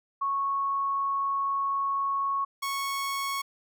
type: tone pair in turn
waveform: sine / sawtooth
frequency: 1104 / 1104 Hz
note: C#6 / C#6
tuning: -7 / -7 cents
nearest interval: unison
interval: 0 cents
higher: neither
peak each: -25 dBFS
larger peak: neither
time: 0.21-2.45 / 2.62-3.42 s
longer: first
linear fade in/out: 10 ms
effects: none